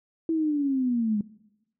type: linear sweep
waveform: sine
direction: down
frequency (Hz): 329.6 to 204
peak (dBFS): -22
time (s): 0.29-1.21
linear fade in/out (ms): 2
effects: noise-tail reverb RT60 0.9 s tail -20 dB re dry